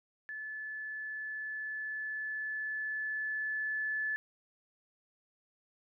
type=tone with level ramp; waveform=sine; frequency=1732 Hz; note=A6; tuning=28 cents flat; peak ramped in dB=-39 to -31 dBFS; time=0.29-4.16 s; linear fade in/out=0 ms; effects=none